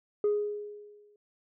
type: tone with exponential decay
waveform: sine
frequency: 415.3 Hz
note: G#4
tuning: in tune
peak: -20 dBFS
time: 0.24-1.16 s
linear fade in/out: 2 ms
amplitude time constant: 200 ms
effects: tanh soft clip ceiling -21 dBFS